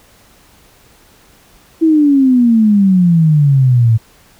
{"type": "exponential sweep", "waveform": "sine", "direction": "down", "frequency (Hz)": [329.6, 110], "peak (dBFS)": -6, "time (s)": [1.81, 3.98], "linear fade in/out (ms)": 20, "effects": ["pink hiss -47 dBFS RMS until 4.39 s"]}